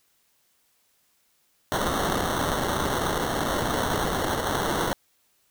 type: noise with sample-and-hold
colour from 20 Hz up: white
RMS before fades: -26 dBFS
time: 1.72-4.93 s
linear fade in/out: 0 ms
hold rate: 2450 Hz
effects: white hiss -67 dBFS RMS until 5.5 s